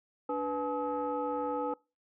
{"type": "tone cluster", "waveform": "sine", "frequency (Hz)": [290.6, 493.8, 854, 1276], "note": ["D4", "B4", "G#5", "D#6"], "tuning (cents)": [-18, 0, 48, 43], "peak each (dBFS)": [-36, -33, -35, -39], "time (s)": [0.29, 1.74], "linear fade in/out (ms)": 5, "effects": ["noise-tail reverb RT60 0.3 s tail -26 dB re dry", "tanh soft clip ceiling -22 dBFS"]}